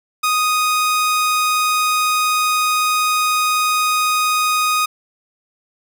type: tone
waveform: sawtooth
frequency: 1244.5 Hz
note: D#6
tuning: in tune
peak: -11 dBFS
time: 0.23-4.86 s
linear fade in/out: 10 ms
effects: none